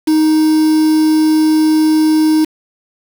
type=tone with quantisation; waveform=triangle; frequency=312.2 Hz; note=D#4; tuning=6 cents sharp; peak=-6 dBFS; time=0.07-2.45 s; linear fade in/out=10 ms; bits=4; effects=none